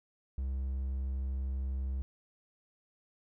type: tone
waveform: triangle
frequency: 66.2 Hz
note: C2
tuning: 21 cents sharp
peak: -30 dBFS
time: 0.38-2.02 s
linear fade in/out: 0 ms
effects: none